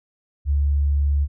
sine tone, 71.5 Hz, D2, 46 cents flat, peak -16 dBFS, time 0.45-1.28 s, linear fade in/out 50 ms, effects none

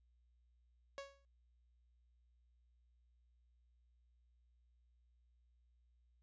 sawtooth tone with exponential decay, 554.4 Hz, C#5, in tune, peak -39 dBFS, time 0.98-1.25 s, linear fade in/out 0 ms, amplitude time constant 58 ms, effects added 60 Hz sine -70 dBFS peak until 6.22 s + resampled to 16000 Hz

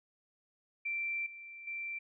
sine tone with level steps, 2349 Hz, D7, in tune, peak -33 / -46 / -37 dBFS, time 0.85-1.99 s, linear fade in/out 10 ms, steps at 1.26 / 1.67 s, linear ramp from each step 5 ms, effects none

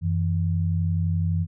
sine tone pair together, 91.82 / 163.6 Hz, F#2 / E3, -13 / -13 cents, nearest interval minor seventh, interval 1000 cents, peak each -22 / -25 dBFS, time 0.01-1.47 s, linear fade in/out 50 ms, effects none

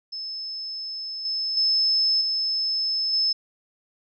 sine tone with level steps, 5230 Hz, E8, 15 cents flat, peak -30 / -24 / -18 / -22 / -19 dBFS, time 0.12-3.33 s, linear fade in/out 10 ms, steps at 1.25 / 1.57 / 2.21 / 3.13 s, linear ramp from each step 2 ms, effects none

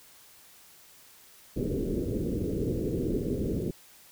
white low-pass noise, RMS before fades -30 dBFS, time 1.56-3.71 s, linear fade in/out 5 ms, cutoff 460 Hz, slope 48 dB/octave, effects white hiss -55 dBFS RMS until 4.11 s

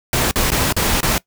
pink noise with dropouts, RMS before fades -17 dBFS, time 0.13-1.18 s, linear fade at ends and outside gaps 1 ms, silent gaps 0.311-0.358 / 0.504-0.518 / 0.725-0.765 / 1.006-1.03 s, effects noise-tail reverb RT60 0.1 s tail -21 dB re dry

